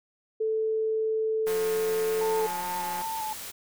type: tone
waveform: sine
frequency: 439.6 Hz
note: A4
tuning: 2 cents flat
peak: -24 dBFS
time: 0.4-2.47 s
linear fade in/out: 10 ms
type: noise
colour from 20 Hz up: white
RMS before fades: -39 dBFS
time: 1.46-3.52 s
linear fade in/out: 20 ms
type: click train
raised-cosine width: 0.5 ms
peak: -25 dBFS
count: 278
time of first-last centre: 1.47-3.017 s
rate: 179 Hz
type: tone with vibrato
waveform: sine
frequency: 880 Hz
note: A5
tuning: in tune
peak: -30 dBFS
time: 2.21-3.33 s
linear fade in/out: 2 ms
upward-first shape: square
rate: 2.5 Hz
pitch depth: 24 cents each way
effects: none